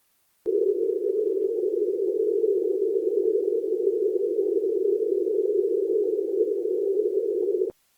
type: band-pass noise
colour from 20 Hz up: pink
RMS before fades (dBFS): -24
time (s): 0.46-7.7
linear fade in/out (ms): 0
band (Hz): 360 to 460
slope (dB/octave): 96
effects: white hiss -66 dBFS RMS until 7.97 s + Opus 24 kbps